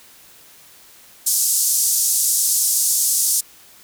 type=band-pass noise; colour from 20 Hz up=white; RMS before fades=-18 dBFS; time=1.26-3.41 s; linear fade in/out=10 ms; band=5700 to 12000 Hz; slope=24 dB/octave; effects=white hiss -47 dBFS RMS until 3.83 s